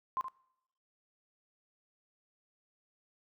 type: tone with echo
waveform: sine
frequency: 1046.5 Hz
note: C6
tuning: in tune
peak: -30 dBFS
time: 0.17-0.21 s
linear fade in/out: 0 ms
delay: 73 ms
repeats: 1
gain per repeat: -9 dB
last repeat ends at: 0.283 s
effects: noise-tail reverb RT60 0.8 s tail -22 dB re dry